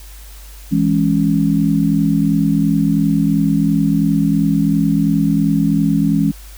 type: chord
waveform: sine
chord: C# minor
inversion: first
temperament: equal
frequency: 164.81 / 207.7 / 277.2 Hz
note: E3 / G#3 / C#4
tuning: 0 / 0 / 0 cents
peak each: -16 dBFS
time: 0.71-6.32 s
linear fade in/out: 20 ms
effects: added 50 Hz sine -34 dBFS peak until 6.57 s + white hiss -42 dBFS RMS until 6.57 s